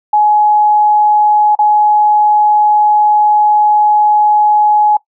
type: tone with dropouts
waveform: sine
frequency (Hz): 842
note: G#5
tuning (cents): +24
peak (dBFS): -6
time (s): 0.13-4.97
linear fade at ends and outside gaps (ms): 5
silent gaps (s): 1.552-1.589
effects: noise-tail reverb RT60 0.1 s tail -19 dB re dry